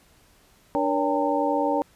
sine tone cluster, 294.5 / 477.6 / 566 / 796 / 908 Hz, D4 / A#4 / C#5 / G5 / A#5, +5 / +42 / +36 / +26 / -46 cents, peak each -26 / -29 / -26 / -28 / -27 dBFS, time 0.75-1.82 s, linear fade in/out 0 ms, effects pink hiss -58 dBFS RMS until 1.95 s + resampled to 32000 Hz

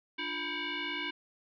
sine tone with frequency modulation, 349.2 Hz, F4, in tune, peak -33 dBFS, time 0.18-1.11 s, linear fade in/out 10 ms, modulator 643 Hz, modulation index 4.8, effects none

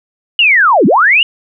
sine linear two-way sweep, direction down then up, 2943 to 164.81 to 2943 Hz, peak -5 dBFS, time 0.39-1.23 s, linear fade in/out 2 ms, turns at 0.86 s, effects none

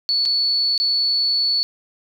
sine tone with dropouts, 4435 Hz, C#8, in tune, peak -16 dBFS, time 0.09-1.63 s, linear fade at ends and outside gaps 0 ms, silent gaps 0.253-0.258 / 0.778-0.8 s, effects 8-bit

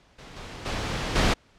pink noise with level steps, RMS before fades -44 / -39 / -29 / -21 dBFS, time 0.18-1.34 s, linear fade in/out 10 ms, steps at 0.36 / 0.65 / 1.15 s, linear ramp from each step 10 ms, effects pink hiss -59 dBFS RMS until 1.58 s + low-pass 5000 Hz 12 dB/octave

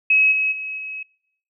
sine tone with level steps, 2560 Hz, D#7, 49 cents sharp, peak -12 / -17 / -26 / -28 dBFS, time 0.1-1.03 s, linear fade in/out 5 ms, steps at 0.31 / 0.51 / 0.77 s, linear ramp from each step 20 ms, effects noise-tail reverb RT60 0.8 s tail -25 dB re dry

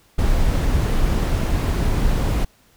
brown noise, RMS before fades -18 dBFS, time 0.18-2.45 s, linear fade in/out 10 ms, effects pink hiss -56 dBFS RMS until 2.76 s

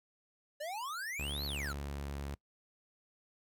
square exponential two-way sweep, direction up then down, 569 to 4515 to 1258 Hz, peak -39 dBFS, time 0.6-1.73 s, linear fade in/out 10 ms, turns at 1.45 s
sawtooth tone with pitch glide, 71.6 to 70.37 Hz, D2 to C#2, -43 to +27 cents, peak -35 dBFS, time 1.19-2.35 s, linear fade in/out 5 ms, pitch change -30 cents, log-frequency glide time 1.29-2.2 s
effects noise-tail reverb RT60 0.1 s tail -22 dB re dry

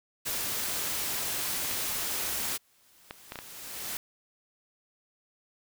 white noise, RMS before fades -32 dBFS, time 0.25-2.58 s, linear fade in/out 20 ms
clicks, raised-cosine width 0.3 ms, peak -21 dBFS, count 7, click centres 1.648 / 1.713 / 2.454 / 3.109 / 3.321 / 3.357 / 3.389 s
white noise with exponential growth, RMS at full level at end -34 dBFS, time 2.4-3.97 s, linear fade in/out 1 ms, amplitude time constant 340 ms
effects none

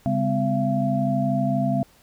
sine tone cluster, 137.6 / 201.9 / 254.3 / 679 Hz, C#3 / G#3 / C4 / F5, -12 / -49 / -49 / -49 cents, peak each -25 dBFS, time 0.06-1.83 s, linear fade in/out 0 ms, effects pink hiss -56 dBFS RMS until 2.02 s

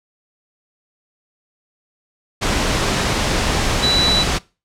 sine tone in noise, 3951 Hz, B7, in tune, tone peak -14 dBFS, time 3.82-4.24 s, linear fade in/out 20 ms, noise pink, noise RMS -18 dBFS, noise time 2.41-4.39 s, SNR +1 dB, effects noise-tail reverb RT60 0.3 s tail -22 dB re dry + low-pass 7000 Hz 12 dB/octave

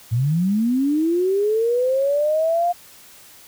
sine linear sweep, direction up, 107.9 to 710 Hz, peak -16 dBFS, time 0.11-2.73 s, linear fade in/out 20 ms, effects white hiss -46 dBFS RMS until 3.47 s

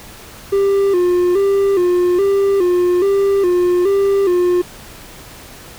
triangle tone with vibrato, 375.3 Hz, F#4, 25 cents sharp, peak -9 dBFS, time 0.52-4.62 s, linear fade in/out 10 ms, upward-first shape square, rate 1.2 Hz, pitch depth 91 cents each way, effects pink hiss -37 dBFS RMS until 5.78 s

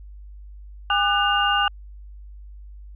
sine tone cluster, 810 / 1204 / 1492 / 2817 Hz, G#5 / D6 / F#6 / F7, -43 / +43 / +14 / +14 cents, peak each -23 dBFS, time 0.9-1.68 s, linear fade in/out 2 ms, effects added 50 Hz sine -38 dBFS peak until 2.95 s

